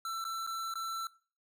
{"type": "tone with dropouts", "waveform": "square", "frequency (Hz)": 1338, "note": "E6", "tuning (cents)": 25, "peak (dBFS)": -36, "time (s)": [0.05, 1.07], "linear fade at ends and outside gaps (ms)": 2, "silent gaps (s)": [[0.242, 0.25], [0.466, 0.473], [0.739, 0.755]], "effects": ["noise-tail reverb RT60 0.4 s tail -20 dB re dry"]}